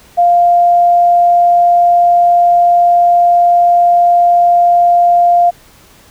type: tone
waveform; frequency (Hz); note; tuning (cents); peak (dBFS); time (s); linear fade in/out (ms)
sine; 698.5; F5; 0; -5; 0.17-5.51; 20
effects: pink hiss -43 dBFS RMS until 6.1 s